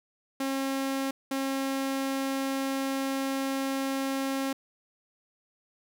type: tone bursts at uneven times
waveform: sawtooth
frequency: 270 Hz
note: C#4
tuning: 45 cents flat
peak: -24 dBFS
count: 2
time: 0.4-1.11 / 1.31-4.53 s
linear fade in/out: 5 ms
effects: none